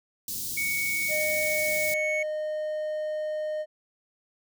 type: band-stop noise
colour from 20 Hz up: white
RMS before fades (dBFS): -33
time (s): 0.28-1.94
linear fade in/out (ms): 2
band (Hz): 320 to 4200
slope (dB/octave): 24
type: tone with pitch glide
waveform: triangle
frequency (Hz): 2230 to 2213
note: C#7 to C#7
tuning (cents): +10 to -3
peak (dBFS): -25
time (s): 0.57-2.23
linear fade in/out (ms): 5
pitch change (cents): -13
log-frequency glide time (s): 1.4-2.04
type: tone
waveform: triangle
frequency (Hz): 614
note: D#5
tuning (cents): -23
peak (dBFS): -26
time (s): 1.08-3.66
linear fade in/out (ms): 50
effects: none